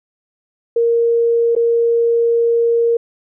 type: tone with dropouts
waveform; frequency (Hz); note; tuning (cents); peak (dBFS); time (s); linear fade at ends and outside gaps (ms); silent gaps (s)
sine; 466.2; A#4; 0; -11; 0.76-2.97; 5; 1.552-1.563
effects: none